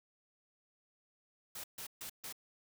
white noise bursts, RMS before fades -45 dBFS, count 4, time 1.55-2.326 s, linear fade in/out 5 ms, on 89 ms, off 140 ms, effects none

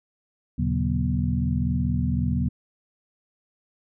sine tone cluster, 77.6 / 118.6 / 139.8 / 183.8 / 239.7 Hz, D#2 / A#2 / C#3 / F#3 / A#3, -4 / +30 / +15 / -11 / +48 cents, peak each -26 / -30 / -27 / -28 / -28 dBFS, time 0.58-2.49 s, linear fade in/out 10 ms, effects none

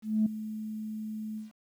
sine tone with ADSR envelope, 216.3 Hz, A3, 29 cents flat, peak -20 dBFS, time 0.02-1.52 s, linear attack 240 ms, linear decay 6 ms, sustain -14 dB, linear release 150 ms, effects tanh soft clip ceiling -17 dBFS + 10-bit

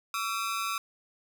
sawtooth ring-modulated tone, 1244.5 Hz, D#6, in tune, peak -23 dBFS, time 0.14-0.78 s, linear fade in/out 2 ms, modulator 106 Hz, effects none

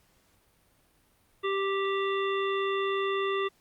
harmonic tone, 391.8 Hz, G4, 1 cent flat, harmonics 1 / 3 / 5 / 7 / 9, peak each -28 / -32 / -37 / -40 / -40 dBFS, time 1.43-3.49 s, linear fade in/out 20 ms, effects pink hiss -66 dBFS RMS until 3.6 s + Opus 48 kbps

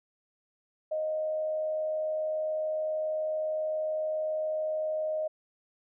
sine tone with frequency modulation, 622.3 Hz, D#5, in tune, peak -28 dBFS, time 0.91-5.28 s, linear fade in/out 10 ms, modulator 87.2 Hz, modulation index 0.21, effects none

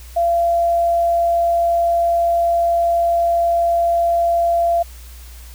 sine tone, 683 Hz, F5, 39 cents flat, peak -13 dBFS, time 0.16-4.83 s, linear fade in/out 10 ms, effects added 60 Hz sine -35 dBFS peak until 5.54 s + white hiss -44 dBFS RMS until 5.54 s

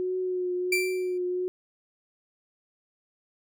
sine tone with vibrato, 364.9 Hz, F#4, 24 cents flat, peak -26 dBFS, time 0-1.48 s, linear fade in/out 0 ms, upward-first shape triangle, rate 1.4 Hz, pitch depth 29 cents each way
40% pulse tone with exponential decay, 2349 Hz, D7, in tune, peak -20 dBFS, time 0.72-1.18 s, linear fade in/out 5 ms, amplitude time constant 100 ms
effects none

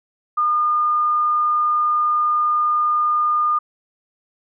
sine tone, 1215 Hz, D#6, 42 cents flat, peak -15 dBFS, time 0.37-3.59 s, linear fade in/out 10 ms, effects none

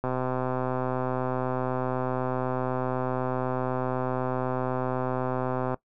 click train, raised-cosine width 1 ms, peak -15 dBFS, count 731, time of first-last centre 0.04-5.743 s, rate 128 Hz, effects noise-tail reverb RT60 0.1 s tail -19 dB re dry

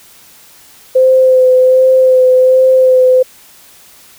sine tone with vibrato, 515 Hz, C5, 28 cents flat, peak -4 dBFS, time 0.95-3.23 s, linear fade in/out 10 ms, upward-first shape sine, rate 1.3 Hz, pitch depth 17 cents each way, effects white hiss -41 dBFS RMS until 4.18 s

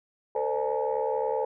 sine tone cluster, 448.3 / 516 / 592 / 849 / 920 Hz, A4 / C5 / D5 / G#5 / A#5, +32 / -24 / +14 / +38 / -23 cents, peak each -29 / -29 / -34 / -31 / -36 dBFS, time 0.35-1.45 s, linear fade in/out 5 ms, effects tanh soft clip ceiling -16 dBFS

